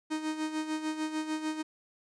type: tone with tremolo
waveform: 45% pulse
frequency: 311.1 Hz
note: D#4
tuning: in tune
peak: -29 dBFS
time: 0.1-1.63 s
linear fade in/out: 20 ms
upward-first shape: sine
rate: 6.7 Hz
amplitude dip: 65%
effects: resampled to 22050 Hz